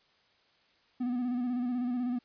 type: tone with vibrato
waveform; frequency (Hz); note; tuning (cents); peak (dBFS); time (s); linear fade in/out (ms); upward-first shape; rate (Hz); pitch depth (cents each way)
triangle; 246.6; B3; -2; -27; 1-2.19; 10; square; 16; 38
effects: white hiss -67 dBFS RMS until 2.24 s + resampled to 11025 Hz